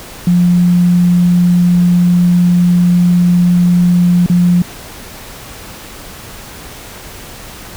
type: tone with dropouts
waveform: sine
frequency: 176.4 Hz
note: F3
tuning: 18 cents sharp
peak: -6 dBFS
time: 0.27-4.62 s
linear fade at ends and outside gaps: 2 ms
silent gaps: 4.262-4.298 s
effects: pink hiss -31 dBFS RMS until 7.76 s